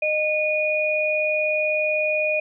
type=tone pair together; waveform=sine; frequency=614 / 2456 Hz; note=D#5 / D#7; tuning=-23 / -23 cents; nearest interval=2 octaves; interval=2400 cents; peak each=-22 dBFS; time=0.02-2.4 s; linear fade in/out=5 ms; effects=none